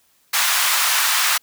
pink high-pass noise, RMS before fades -18 dBFS, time 0.33-1.38 s, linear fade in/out 10 ms, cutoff 1000 Hz, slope 24 dB/octave, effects white hiss -60 dBFS RMS until 1.42 s

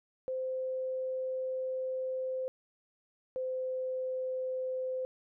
sine tone pair in turn, 518 / 515.1 Hz, C5 / C5, -17 / -27 cents, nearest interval unison, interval 10 cents, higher first, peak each -32 / -32 dBFS, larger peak neither, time 0.28-2.48 / 3.36-5.05 s, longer first, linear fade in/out 0 ms, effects none

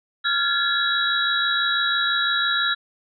sine tone cluster, 1387 / 1646 / 1712 / 3365 / 3870 Hz, F6 / G#6 / A6 / G#7 / B7, -12 / -16 / -48 / +22 / -36 cents, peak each -23 / -29 / -26 / -32 / -23 dBFS, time 0.24-2.75 s, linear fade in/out 20 ms, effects none

